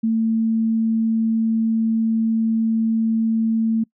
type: tone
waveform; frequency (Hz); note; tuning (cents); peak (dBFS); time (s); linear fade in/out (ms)
sine; 224.2; A3; +33; -16; 0.03-3.84; 10
effects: noise-tail reverb RT60 0.1 s tail -25 dB re dry